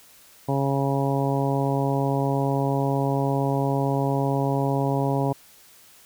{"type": "harmonic tone", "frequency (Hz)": 137.8, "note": "C#3", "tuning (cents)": -10, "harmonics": [1, 2, 3, 4, 5, 6, 7], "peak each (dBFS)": [-24, -27, -29, -30, -31, -32, -32], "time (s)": [0.48, 5.33], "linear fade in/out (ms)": 10, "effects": ["white hiss -52 dBFS RMS until 6.05 s"]}